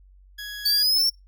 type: tone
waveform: 20% pulse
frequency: 1669 Hz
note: G#6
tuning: 8 cents sharp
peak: -28 dBFS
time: 0.38-0.83 s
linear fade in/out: 10 ms
type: linear sweep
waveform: 45% pulse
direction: up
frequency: 4534 to 5500 Hz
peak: -18 dBFS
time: 0.65-1.1 s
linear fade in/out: 10 ms
effects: noise-tail reverb RT60 0.2 s tail -26 dB re dry + added 47 Hz sine -49 dBFS peak until 1.27 s